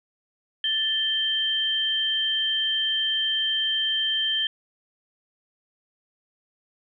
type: tone pair together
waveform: sine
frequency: 1760 / 3136 Hz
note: A6 / G7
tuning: 0 / 0 cents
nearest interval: minor seventh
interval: 1000 cents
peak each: -31 / -22 dBFS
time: 0.64-4.47 s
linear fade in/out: 2 ms
effects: none